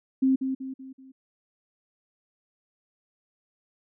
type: tone with echo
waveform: sine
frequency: 264.3 Hz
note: C4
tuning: 18 cents sharp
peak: -18 dBFS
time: 0.22-0.36 s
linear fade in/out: 10 ms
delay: 190 ms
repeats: 4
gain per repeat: -7 dB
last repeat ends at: 1.12 s
effects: none

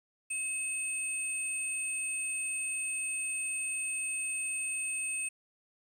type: tone pair together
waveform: sine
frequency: 2575 / 8681 Hz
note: E7 / C#9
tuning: -41 / -37 cents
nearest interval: octave + major sixth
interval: 2104 cents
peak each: -35 / -33 dBFS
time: 0.3-5.29 s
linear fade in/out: 10 ms
effects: tanh soft clip ceiling -25 dBFS + 10-bit

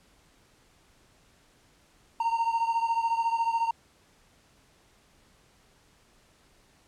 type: beating tone pair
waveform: triangle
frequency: 916 / 930 Hz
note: A#5 / A#5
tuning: -31 / -4 cents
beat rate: 14 Hz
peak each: -24 / -28 dBFS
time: 2.2-3.71 s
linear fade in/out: 5 ms
effects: pink hiss -62 dBFS RMS until 6.87 s + low-pass 10000 Hz 12 dB/octave

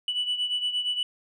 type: beating tone pair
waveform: sine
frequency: 2960 / 2968.6 Hz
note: F#7 / F#7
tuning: 0 / +5 cents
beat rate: 8.6 Hz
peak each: -25 / -30 dBFS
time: 0.08-1.03 s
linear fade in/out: 2 ms
effects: tanh soft clip ceiling -21 dBFS

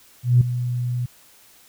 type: tone with ADSR envelope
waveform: sine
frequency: 122.9 Hz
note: B2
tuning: 8 cents flat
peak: -8 dBFS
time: 0.23-1.06 s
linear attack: 180 ms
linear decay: 5 ms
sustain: -13 dB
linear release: 7 ms
effects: tanh soft clip ceiling -4 dBFS + white hiss -52 dBFS RMS until 1.68 s

